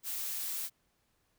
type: noise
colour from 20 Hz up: blue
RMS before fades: -37 dBFS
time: 0.03-0.7 s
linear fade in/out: 50 ms
effects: pink hiss -75 dBFS RMS until 1.38 s